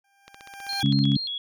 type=tone with exponential growth; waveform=20% pulse; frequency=795 Hz; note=G5; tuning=24 cents sharp; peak=-22 dBFS; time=0.04-0.83 s; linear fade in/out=5 ms; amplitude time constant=170 ms
type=click train; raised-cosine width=0.2 ms; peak=-25 dBFS; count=14; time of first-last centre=0.28-1.119 s; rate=15.5 Hz
type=tone with vibrato; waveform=sine; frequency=3755 Hz; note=A#7; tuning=12 cents sharp; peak=-28 dBFS; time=0.69-1.38 s; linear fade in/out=2 ms; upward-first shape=square; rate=4.3 Hz; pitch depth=200 cents each way
type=harmonic tone; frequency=69.3 Hz; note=C#2; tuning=in tune; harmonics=2 / 3 / 4; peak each=-21 / -23 / -24 dBFS; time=0.83-1.17 s; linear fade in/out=5 ms
effects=none